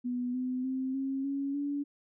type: tone with pitch steps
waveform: sine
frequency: 246.6 / 254 / 261.6 / 269.4 / 277.4 / 285.7 Hz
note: B3 / B3 / C4 / C#4 / C#4 / D4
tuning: -2 / +49 / 0 / -49 / +1 / -48 cents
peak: -30 dBFS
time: 0.04-1.84 s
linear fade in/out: 20 ms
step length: 300 ms
effects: none